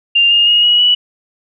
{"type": "tone with pitch steps", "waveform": "sine", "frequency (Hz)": [2794, 2831, 2869, 2908, 2946], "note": ["F7", "F7", "F7", "F#7", "F#7"], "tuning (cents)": [0, 23, 46, -31, -8], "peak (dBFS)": -7, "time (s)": [0.15, 0.95], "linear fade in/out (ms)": 10, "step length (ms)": 160, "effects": []}